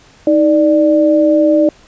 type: tone pair together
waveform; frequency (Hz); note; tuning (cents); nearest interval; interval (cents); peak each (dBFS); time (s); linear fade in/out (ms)
sine; 314.1 / 590.9; D#4 / D5; +16 / +10; major seventh; 1094; -10; 0.27-1.69; 2
effects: pink hiss -45 dBFS RMS until 1.87 s + resampled to 16000 Hz